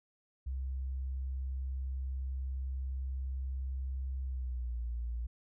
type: tone with pitch glide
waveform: sine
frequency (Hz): 65.7 to 58.87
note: C2 to A#1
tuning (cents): +8 to +18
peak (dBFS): -34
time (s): 0.46-5.27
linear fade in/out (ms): 10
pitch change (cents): -190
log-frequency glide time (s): 4.23-4.8
effects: none